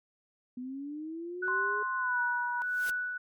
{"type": "linear sweep", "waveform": "sine", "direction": "up", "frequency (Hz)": [245.4, 422.1], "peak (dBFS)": -36, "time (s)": [0.57, 1.83], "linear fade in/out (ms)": 5}
{"type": "tone with tremolo", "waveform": "sine", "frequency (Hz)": 1480, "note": "F#6", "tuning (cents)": 0, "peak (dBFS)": -27, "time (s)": [1.42, 3.18], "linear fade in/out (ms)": 10, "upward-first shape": "triangle", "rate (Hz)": 1.6, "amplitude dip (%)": 55}
{"type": "tone with pitch glide", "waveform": "sine", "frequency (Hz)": [1046.5, 965.2], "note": ["C6", "B5"], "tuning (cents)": [0, -40], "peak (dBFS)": -32, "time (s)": [1.48, 2.62], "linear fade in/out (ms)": 0, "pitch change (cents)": -140, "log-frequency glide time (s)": [1.98, 2.21]}
{"type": "noise with exponential growth", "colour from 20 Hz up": "white", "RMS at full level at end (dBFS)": -38, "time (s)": [2.63, 2.9], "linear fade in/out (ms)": 2, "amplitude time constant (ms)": 57}
{"effects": ["MP3 96 kbps"]}